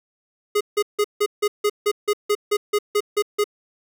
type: tone bursts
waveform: square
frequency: 415.2 Hz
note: G#4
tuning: in tune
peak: -17 dBFS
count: 14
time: 0.55-3.442 s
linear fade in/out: 10 ms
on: 58 ms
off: 160 ms
effects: none